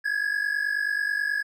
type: tone pair together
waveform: triangle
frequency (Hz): 1650.7 / 1700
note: G#6 / G#6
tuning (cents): -11 / +40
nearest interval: minor second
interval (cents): 51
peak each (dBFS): -25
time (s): 0.04-1.43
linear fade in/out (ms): 20
effects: none